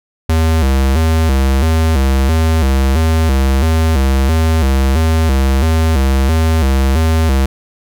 square tone with vibrato, 73.42 Hz, D2, in tune, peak -10 dBFS, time 0.29-7.46 s, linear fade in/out 5 ms, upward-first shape square, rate 1.5 Hz, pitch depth 160 cents each way, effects none

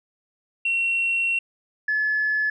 sine tone pair in turn, 2728 / 1718.5 Hz, F7 / A6, -41 / -41 cents, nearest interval minor sixth, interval 800 cents, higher first, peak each -19 dBFS, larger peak neither, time 0.65-1.39 / 1.88-2.5 s, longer first, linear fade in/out 5 ms, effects tanh soft clip ceiling -15 dBFS

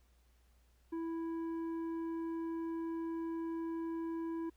triangle tone with tanh clipping, 329.6 Hz, E4, in tune, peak -38 dBFS, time 0.92-4.5 s, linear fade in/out 10 ms, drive 12 dB, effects added 60 Hz sine -66 dBFS peak until 4.56 s + pink hiss -75 dBFS RMS until 4.56 s

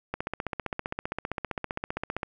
click train, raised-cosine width 0.5 ms, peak -15 dBFS, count 33, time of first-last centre 0.14-2.232 s, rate 15.3 Hz, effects none

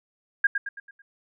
sine tone with echo, 1619 Hz, G#6, 45 cents flat, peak -15 dBFS, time 0.44-0.47 s, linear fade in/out 5 ms, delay 110 ms, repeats 5, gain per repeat -7 dB, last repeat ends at 1.02 s, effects none

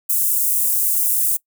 white high-pass noise, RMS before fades -18 dBFS, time 0.09-1.37 s, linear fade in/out 10 ms, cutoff 8600 Hz, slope 24 dB/octave, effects noise-tail reverb RT60 0.1 s tail -23 dB re dry

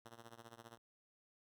5% pulse tone with tremolo, 116.3 Hz, A#2, 4 cents flat, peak -40 dBFS, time 0.05-0.78 s, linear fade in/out 5 ms, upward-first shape triangle, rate 15 Hz, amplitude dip 95%, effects none

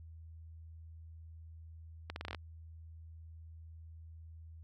accelerating click train, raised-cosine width 0.3 ms, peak -24 dBFS, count 8, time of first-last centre 2.1-2.348 s, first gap 61 ms, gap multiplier 0.81, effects added 81 Hz sine -49 dBFS peak until 4.63 s

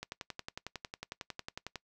click train, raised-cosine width 0.2 ms, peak -22 dBFS, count 20, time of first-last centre 0.03-1.757 s, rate 11 Hz, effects noise-tail reverb RT60 0.1 s tail -22 dB re dry

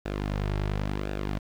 sawtooth tone with flanger, 50.3 Hz, G1, 45 cents sharp, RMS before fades -30 dBFS, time 0.05-1.39 s, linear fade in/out 10 ms, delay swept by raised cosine 0.94 to 4.04 ms, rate 0.94 Hz, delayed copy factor -0.55, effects low-pass 4000 Hz 12 dB/octave + 8-bit

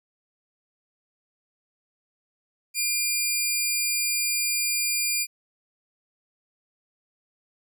10% pulse tone, 2400 Hz, D7, 37 cents sharp, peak -14 dBFS, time 2.74-5.27 s, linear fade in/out 50 ms, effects none

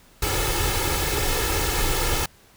pink noise with comb filter, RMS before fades -23 dBFS, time 0.22-2.26 s, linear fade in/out 5 ms, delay 2.3 ms, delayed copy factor +0.75, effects pink hiss -54 dBFS RMS until 2.56 s

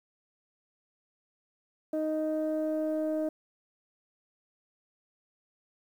sine tone pair together, 311.1 / 622.3 Hz, D#4 / D#5, 0 / 0 cents, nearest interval octave, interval 1200 cents, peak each -29 / -29 dBFS, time 1.93-3.29 s, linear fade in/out 5 ms, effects tanh soft clip ceiling -23 dBFS + 10-bit

